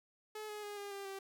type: tone with pitch steps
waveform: sawtooth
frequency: 428.4 / 420.3 / 412.4 / 404.6 / 397 / 389.5 Hz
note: A4 / G#4 / G#4 / G#4 / G4 / G4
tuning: -46 / +21 / -12 / -45 / +22 / -11 cents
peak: -39 dBFS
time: 0.35-1.19 s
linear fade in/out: 5 ms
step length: 140 ms
effects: 12-bit

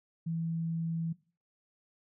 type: tone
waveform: sine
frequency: 164.81 Hz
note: E3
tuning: in tune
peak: -31 dBFS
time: 0.26-1.13 s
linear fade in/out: 10 ms
effects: noise-tail reverb RT60 0.4 s tail -20 dB re dry

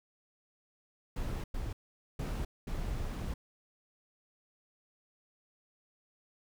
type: noise bursts at uneven times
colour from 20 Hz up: brown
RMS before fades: -36 dBFS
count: 4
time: 1.16-1.44 / 1.54-1.73 / 2.19-2.45 / 2.67-3.34 s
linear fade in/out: 5 ms
effects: none

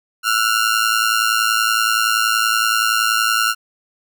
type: ring-modulated tone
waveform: sawtooth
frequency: 1396.9 Hz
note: F6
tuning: in tune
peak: -8 dBFS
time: 0.23-3.55 s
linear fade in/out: 50 ms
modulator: 55.3 Hz
effects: none

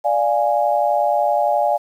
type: chord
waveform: sine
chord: D diminished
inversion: none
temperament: equal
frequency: 587.3 / 698.5 / 830.6 Hz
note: D5 / F5 / Ab5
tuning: 0 / 0 / 0 cents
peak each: -19 dBFS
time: 0.04-1.78 s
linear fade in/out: 20 ms
effects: 8-bit

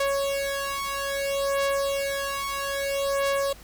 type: beating tone pair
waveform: sawtooth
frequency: 554.4 / 555.01 Hz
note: C#5 / C#5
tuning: 0 / +2 cents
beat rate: 0.61 Hz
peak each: -24 dBFS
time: 0-3.53 s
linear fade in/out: 5 ms
effects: added 50 Hz sine -48 dBFS peak until 3.63 s + pink hiss -49 dBFS RMS until 3.63 s

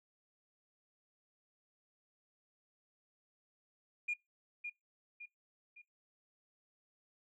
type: tone with echo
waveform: sine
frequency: 2424 Hz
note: D#7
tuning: 46 cents flat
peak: -32 dBFS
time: 4.08-4.14 s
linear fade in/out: 10 ms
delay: 560 ms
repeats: 3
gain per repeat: -7 dB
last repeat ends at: 5.82 s
effects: noise-tail reverb RT60 0.2 s tail -23 dB re dry + tanh soft clip ceiling -29 dBFS

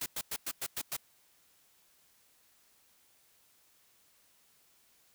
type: noise bursts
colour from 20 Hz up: white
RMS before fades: -36 dBFS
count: 7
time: 0.01-0.967 s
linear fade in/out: 5 ms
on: 51 ms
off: 100 ms
effects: white hiss -67 dBFS RMS until 5.14 s

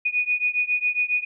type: beating tone pair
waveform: sine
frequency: 2467 / 2474.3 Hz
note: D#7 / D#7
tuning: -15 / -10 cents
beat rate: 7.3 Hz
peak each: -23 / -24 dBFS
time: 0.05-1.25 s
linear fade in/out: 10 ms
effects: none

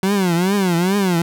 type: tone with vibrato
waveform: 30% pulse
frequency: 185 Hz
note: F#3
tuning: in tune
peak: -12 dBFS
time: 0.03-1.22 s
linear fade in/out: 2 ms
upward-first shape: triangle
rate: 2.4 Hz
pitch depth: 200 cents each way
effects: none

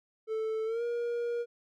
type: tone with pitch glide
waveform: triangle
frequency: 440 to 474.3 Hz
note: A4 to A#4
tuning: 0 to +30 cents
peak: -28 dBFS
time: 0.27-1.46 s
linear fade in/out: 50 ms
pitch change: +130 cents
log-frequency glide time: 0.65-0.83 s
effects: none

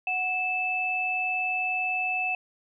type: tone pair together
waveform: sine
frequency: 740 / 2629 Hz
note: F#5 / E7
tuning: 0 / -5 cents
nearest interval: octave + minor seventh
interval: 2195 cents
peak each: -31 / -26 dBFS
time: 0.07-2.35 s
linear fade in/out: 2 ms
effects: none

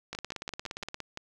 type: two click trains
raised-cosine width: 0.2 ms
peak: -19 / -20 dBFS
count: 15 / 7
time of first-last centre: 0.13-0.944 / 0.15-1.174 s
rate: 17.2 / 5.86 Hz
effects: none

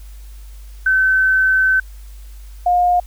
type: tone pair in turn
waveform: sine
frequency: 1530 / 712.5 Hz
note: G6 / F5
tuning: -42 / +34 cents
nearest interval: octave + minor second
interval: 1324 cents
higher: first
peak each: -11 dBFS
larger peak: neither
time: 0.86-1.8 / 2.66-3 s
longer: first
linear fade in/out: 5 ms
effects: added 50 Hz sine -33 dBFS peak until 3.06 s + white hiss -50 dBFS RMS until 3.06 s

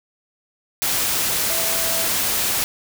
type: tone in noise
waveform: sine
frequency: 659.3 Hz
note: E5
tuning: in tune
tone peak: -30 dBFS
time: 1.5-2.07 s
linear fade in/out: 0 ms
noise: white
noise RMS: -21 dBFS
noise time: 0.82-2.64 s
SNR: -12 dB
effects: none

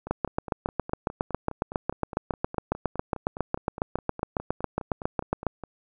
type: two click trains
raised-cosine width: 1 ms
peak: -22 / -10 dBFS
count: 28 / 40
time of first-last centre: 0.07-5.637 / 0.11-5.467 s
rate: 4.85 / 7.28 Hz
effects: none

